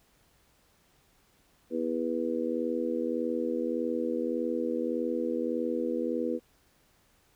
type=harmonic tone; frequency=81.7 Hz; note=E2; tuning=15 cents flat; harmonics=3 / 4 / 5 / 6; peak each=-33 / -33 / -36 / -32 dBFS; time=1.7-6.4 s; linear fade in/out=50 ms; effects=pink hiss -66 dBFS RMS until 7.35 s